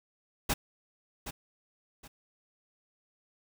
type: noise with echo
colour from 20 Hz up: pink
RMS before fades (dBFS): -28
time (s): 0.49-0.54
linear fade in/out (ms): 10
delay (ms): 770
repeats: 2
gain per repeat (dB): -11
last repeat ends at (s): 2.08
effects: none